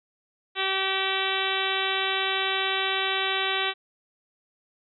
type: harmonic tone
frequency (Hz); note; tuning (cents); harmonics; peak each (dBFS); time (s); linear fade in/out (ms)
384.2; G4; -35; 1 / 2 / 3 / 4 / 5 / 6 / 7 / 8 / 9 / 10; -33 / -33 / -33 / -33 / -33 / -33 / -33 / -33 / -33 / -33; 0.55-3.74; 50
effects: none